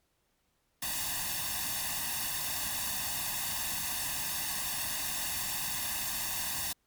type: noise with comb filter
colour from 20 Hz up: white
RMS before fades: -34 dBFS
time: 0.82-6.73 s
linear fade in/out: 5 ms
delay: 1.1 ms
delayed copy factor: +0.9
effects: pink hiss -75 dBFS RMS until 6.86 s + MP3 96 kbps